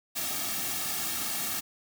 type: noise with comb filter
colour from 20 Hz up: white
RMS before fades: -32 dBFS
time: 0.15-1.61 s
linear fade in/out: 20 ms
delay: 2 ms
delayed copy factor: -0.7
effects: none

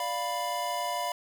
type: chord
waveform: square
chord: B diminished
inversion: first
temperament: equal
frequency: 587.3 / 698.5 / 987.8 Hz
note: D5 / F5 / B5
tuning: 0 / 0 / 0 cents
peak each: -38 / -34 / -33 dBFS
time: 0-1.12 s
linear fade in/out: 2 ms
effects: none

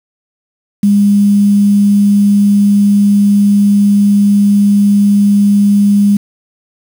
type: tone with quantisation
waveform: sine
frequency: 202.9 Hz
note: G#3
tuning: 40 cents flat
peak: -5 dBFS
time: 0.83-6.17 s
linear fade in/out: 5 ms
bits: 5
effects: none

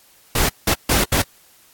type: noise bursts at uneven times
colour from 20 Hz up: pink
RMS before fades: -17 dBFS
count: 4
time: 0.35-0.49 / 0.67-0.74 / 0.89-1.04 / 1.12-1.22 s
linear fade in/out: 5 ms
effects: white hiss -52 dBFS RMS until 1.73 s + AAC 64 kbps

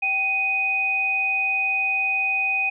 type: tone pair together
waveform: sine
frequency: 775 / 2494 Hz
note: G5 / D#7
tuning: -20 / +3 cents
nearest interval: octave + minor sixth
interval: 2023 cents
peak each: -30 / -20 dBFS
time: 0.02-2.7 s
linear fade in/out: 10 ms
effects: none

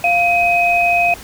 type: tone pair together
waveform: sine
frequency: 698 / 2522 Hz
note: F5 / D#7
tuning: -1 / +23 cents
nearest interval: octave + minor seventh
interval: 2224 cents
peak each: -14 dBFS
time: 0.04-1.14 s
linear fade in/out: 2 ms
effects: pink hiss -35 dBFS RMS until 1.23 s

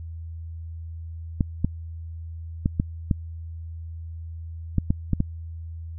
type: clicks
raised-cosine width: 5 ms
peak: -8 dBFS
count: 9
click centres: 1.408 / 1.646 / 2.659 / 2.799 / 3.112 / 4.783 / 4.905 / 5.133 / 5.204 s
effects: added 82 Hz sine -33 dBFS peak until 5.98 s

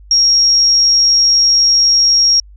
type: tone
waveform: sine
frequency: 5588 Hz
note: F8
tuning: in tune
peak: -7 dBFS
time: 0.11-2.4 s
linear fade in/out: 2 ms
effects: added 50 Hz sine -36 dBFS peak until 2.56 s

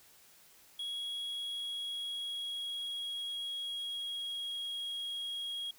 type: tone with pitch glide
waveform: triangle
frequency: 3322 to 3288 Hz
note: G#7 to G#7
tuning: 0 to -18 cents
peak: -35 dBFS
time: 0.79-5.71 s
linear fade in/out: 5 ms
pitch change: -18 cents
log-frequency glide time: 1.27-4.82 s
effects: white hiss -61 dBFS RMS until 5.78 s

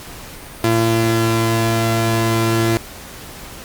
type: tone pair together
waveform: sawtooth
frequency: 113.4 / 339.8 Hz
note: A#2 / F4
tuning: -47 / -47 cents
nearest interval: octave + perfect fifth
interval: 1900 cents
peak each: -13 / -13 dBFS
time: 0.64-2.77 s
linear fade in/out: 0 ms
effects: pink hiss -35 dBFS RMS until 3.64 s + Opus 48 kbps

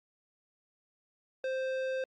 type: tone with tanh clipping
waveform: sine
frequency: 523.3 Hz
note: C5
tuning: in tune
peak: -33 dBFS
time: 1.44-2.04 s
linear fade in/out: 2 ms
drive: 14 dB
effects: Opus 48 kbps

